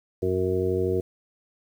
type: harmonic tone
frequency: 92.5 Hz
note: F#2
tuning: in tune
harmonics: 1 / 2 / 3 / 4 / 5 / 7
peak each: -29 / -34 / -34 / -25 / -27 / -38 dBFS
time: 0.22-1.01 s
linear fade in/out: 10 ms
effects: 9-bit